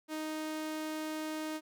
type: tone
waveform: sawtooth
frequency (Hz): 311.1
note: D#4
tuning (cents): 0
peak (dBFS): -32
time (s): 0.08-1.61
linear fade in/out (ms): 50
effects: none